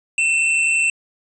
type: tone pair together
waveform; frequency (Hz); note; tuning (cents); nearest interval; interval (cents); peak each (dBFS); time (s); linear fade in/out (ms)
square; 2537 / 2688; D#7 / E7; +33 / +33; minor second; 100; -27 / -16; 0.18-0.9; 2
effects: resampled to 22050 Hz